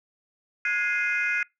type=chord; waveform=sine; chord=Ab dominant seventh; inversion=third; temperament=equal with one note detuned; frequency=1442 / 1661.2 / 2093 / 2489 Hz; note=Gb6 / Ab6 / C7 / Eb7; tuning=-45 / 0 / 0 / 0 cents; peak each=-27 / -29 / -27 / -28 dBFS; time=0.65-1.43 s; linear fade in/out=2 ms; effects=noise-tail reverb RT60 0.2 s tail -25 dB re dry + tanh soft clip ceiling -16 dBFS